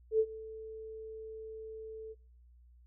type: tone with ADSR envelope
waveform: sine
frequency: 440 Hz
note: A4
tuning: in tune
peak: -22 dBFS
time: 0.11-2.15 s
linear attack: 85 ms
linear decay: 59 ms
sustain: -20 dB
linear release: 36 ms
effects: noise-tail reverb RT60 0.5 s tail -24 dB re dry + added 60 Hz sine -57 dBFS peak until 2.86 s